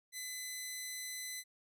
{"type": "tone", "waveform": "10% pulse", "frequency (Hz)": 2015, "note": "B6", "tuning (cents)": 34, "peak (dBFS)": -32, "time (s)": [0.12, 1.44], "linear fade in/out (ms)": 50, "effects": []}